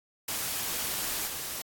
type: noise with level steps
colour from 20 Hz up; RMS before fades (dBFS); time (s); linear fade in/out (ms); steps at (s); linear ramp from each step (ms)
white; -32 / -36; 0.28-1.62; 5; 1.26; 20
effects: AAC 64 kbps